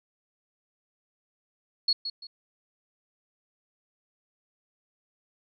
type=tone with echo; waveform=sine; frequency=4341 Hz; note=C#8; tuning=37 cents flat; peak=-20 dBFS; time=1.88-1.93 s; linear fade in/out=5 ms; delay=170 ms; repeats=2; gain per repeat=-10 dB; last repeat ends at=2.27 s; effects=none